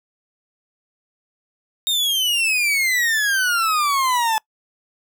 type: exponential sweep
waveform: 40% pulse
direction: down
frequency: 3729 to 864 Hz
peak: -16 dBFS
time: 1.87-4.38 s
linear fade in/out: 0 ms
effects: noise-tail reverb RT60 0.1 s tail -25 dB re dry